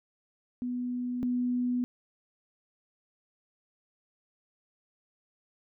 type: tone pair in turn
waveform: sine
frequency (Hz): 246.9 / 246.9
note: B3 / B3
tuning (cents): 0 / 0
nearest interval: unison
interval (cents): 0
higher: neither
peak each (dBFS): -30 / -26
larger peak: second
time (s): 0.62-1.23 / 1.23-1.84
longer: neither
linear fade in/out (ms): 0
effects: none